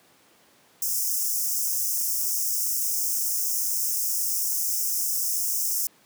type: high-pass noise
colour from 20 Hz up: white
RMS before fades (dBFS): -26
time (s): 0.82-5.87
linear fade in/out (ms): 2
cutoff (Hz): 5200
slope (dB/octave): 96
effects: pink hiss -58 dBFS RMS until 6.05 s + high-pass 200 Hz 12 dB/octave